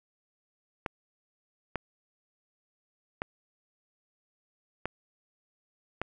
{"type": "clicks", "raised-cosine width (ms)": 0.5, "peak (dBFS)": -16, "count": 5, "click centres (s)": [0.862, 1.757, 3.219, 4.856, 6.016], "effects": []}